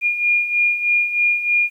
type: beating tone pair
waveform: sine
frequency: 2420 / 2423.2 Hz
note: D#7 / D#7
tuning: -49 / -46 cents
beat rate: 3.2 Hz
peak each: -22 / -16 dBFS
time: 0.01-1.7 s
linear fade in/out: 50 ms
effects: 9-bit